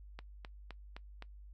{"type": "click train", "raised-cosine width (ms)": 0.3, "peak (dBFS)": -30, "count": 5, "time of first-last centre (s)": [0.19, 1.224], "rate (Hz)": 3.87, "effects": ["noise-tail reverb RT60 0.1 s tail -20 dB re dry", "added 50 Hz sine -50 dBFS peak until 1.53 s"]}